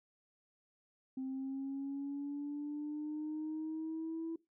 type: linear sweep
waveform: sine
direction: up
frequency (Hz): 261.6 to 329.6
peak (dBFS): -36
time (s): 1.17-4.36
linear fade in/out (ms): 5
effects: noise-tail reverb RT60 0.2 s tail -20 dB re dry + tanh soft clip ceiling -34 dBFS